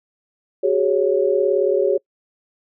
sine chord, F# suspended second, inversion none, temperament equal with one note detuned, 376.9 / 415.3 / 554.4 Hz, F#4 / G#4 / C#5, +32 / 0 / 0 cents, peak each -19 dBFS, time 0.63-1.98 s, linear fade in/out 10 ms, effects noise-tail reverb RT60 0.1 s tail -26 dB re dry

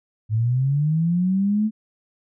sine linear sweep, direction up, 105.4 to 220 Hz, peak -17 dBFS, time 0.29-1.71 s, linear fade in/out 50 ms, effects none

